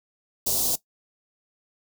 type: band-stop noise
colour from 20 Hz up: white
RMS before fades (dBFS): -24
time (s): 0.46-0.76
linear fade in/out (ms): 10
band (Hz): 800 to 4200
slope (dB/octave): 24
effects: noise-tail reverb RT60 0.1 s tail -17 dB re dry